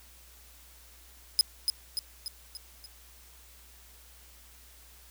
sawtooth tone with echo, 5050 Hz, D#8, 25 cents sharp, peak -16 dBFS, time 1.39-1.41 s, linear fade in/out 0 ms, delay 290 ms, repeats 5, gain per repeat -5 dB, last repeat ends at 2.86 s, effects added 60 Hz sine -56 dBFS peak until 5.1 s + white hiss -56 dBFS RMS until 5.1 s

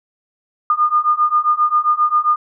sine beating tone pair, 1213 / 1220.5 Hz, D#6 / D#6, -44 / -34 cents, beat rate 7.5 Hz, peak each -16 / -15 dBFS, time 0.7-2.36 s, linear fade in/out 2 ms, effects none

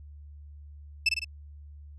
30% pulse tone with echo, 2637 Hz, E7, in tune, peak -17 dBFS, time 1.06-1.09 s, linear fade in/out 5 ms, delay 52 ms, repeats 3, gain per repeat -4 dB, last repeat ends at 1.246 s, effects added 73 Hz sine -44 dBFS peak until 1.98 s + resampled to 22050 Hz

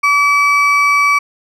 triangle ring-modulated tone, 1722 Hz, A6, 38 cents flat, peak -4 dBFS, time 0.03-1.19 s, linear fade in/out 10 ms, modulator 575 Hz, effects none

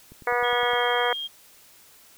click train, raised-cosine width 3 ms, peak -33 dBFS, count 7, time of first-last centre 0.12-0.734 s, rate 9.77 Hz
harmonic tone, 242.8 Hz, B3, 29 cents flat, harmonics 2 / 3 / 4 / 5 / 6 / 7 / 8 / 9, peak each -26 / -28 / -29 / -30 / -31 / -31 / -32 / -33 dBFS, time 0.27-1.13 s, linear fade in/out 2 ms
sine tone with pitch glide, 3256 to 3224 Hz, G#7 to G7, -35 to +48 cents, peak -29 dBFS, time 0.43-1.28 s, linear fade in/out 20 ms, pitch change -17 cents, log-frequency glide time 0.63-0.82 s
effects white hiss -53 dBFS RMS until 2.17 s

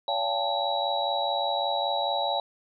sine tone cluster, 568 / 692 / 796 / 881 / 3890 Hz, C#5 / F5 / G5 / A5 / B7, +42 / -16 / +26 / +2 / -27 cents, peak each -31 dBFS, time 0.08-2.4 s, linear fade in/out 2 ms, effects none

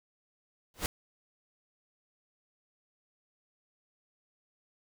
pink noise with exponential growth, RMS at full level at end -26 dBFS, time 0.74-0.86 s, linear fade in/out 1 ms, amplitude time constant 24 ms, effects none

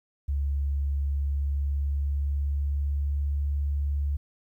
sine tone with pitch glide, 70.3 to 71.49 Hz, C#2 to D2, +25 to -46 cents, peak -24 dBFS, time 0.28-4.17 s, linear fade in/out 10 ms, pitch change +29 cents, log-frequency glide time 1.16-3.42 s, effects 11-bit

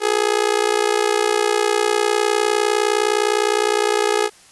sawtooth tone with amplitude modulation, 419.3 Hz, G#4, 17 cents sharp, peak -8 dBFS, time 0-4.3 s, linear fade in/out 50 ms, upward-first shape sine, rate 59.7 Hz, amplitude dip 90%, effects white hiss -48 dBFS RMS until 4.51 s + resampled to 24000 Hz

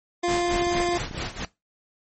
25% pulse tone, 349.2 Hz, F4, in tune, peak -18 dBFS, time 0.23-0.98 s, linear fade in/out 10 ms
pink noise with tremolo, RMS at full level -29 dBFS, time 0.28-1.45 s, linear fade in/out 2 ms, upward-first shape sine, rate 4.5 Hz, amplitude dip 80%
clicks, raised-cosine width 3 ms, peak -22 dBFS, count 9, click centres 0.623 / 0.669 / 0.753 / 0.804 / 0.888 / 1.016 / 1.112 / 1.147 / 1.18 s
effects noise-tail reverb RT60 0.2 s tail -20 dB re dry + MP3 32 kbps

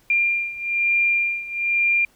sine beating tone pair, 2392 / 2393.1 Hz, D7 / D7, +31 / +32 cents, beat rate 1.1 Hz, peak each -20 / -23 dBFS, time 0.1-2.05 s, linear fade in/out 2 ms, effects pink hiss -58 dBFS RMS until 2.15 s

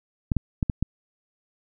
clicks, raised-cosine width 5 ms, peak -10 dBFS, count 5, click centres 0.318 / 0.367 / 0.628 / 0.698 / 0.826 s, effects none

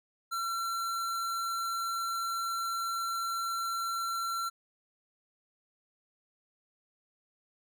square tone, 1357 Hz, E6, 50 cents sharp, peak -32 dBFS, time 0.31-4.5 s, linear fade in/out 20 ms, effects none

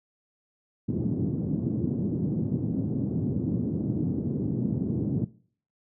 white band-pass noise, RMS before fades -28 dBFS, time 0.88-5.25 s, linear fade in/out 10 ms, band 100 to 280 Hz, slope 24 dB/octave, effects noise-tail reverb RT60 0.5 s tail -20 dB re dry

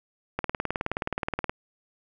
click train, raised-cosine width 0.5 ms, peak -12 dBFS, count 22, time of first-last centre 0.39-1.495 s, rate 19 Hz, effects none

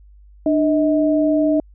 sine tone pair together, 299.2 / 634 Hz, D4 / D#5, +32 / +32 cents, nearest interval octave + minor second, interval 1300 cents, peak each -15 / -18 dBFS, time 0.46-1.6 s, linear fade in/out 2 ms, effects added 50 Hz sine -43 dBFS peak until 1.74 s

